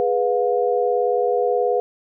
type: chord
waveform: sine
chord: F diminished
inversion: first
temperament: equal with one note detuned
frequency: 415.3 / 493.9 / 713.1 Hz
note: Ab4 / Cb5 / F5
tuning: 0 / 0 / +36 cents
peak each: -22 / -19 / -23 dBFS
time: 0-1.8 s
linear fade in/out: 0 ms
effects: none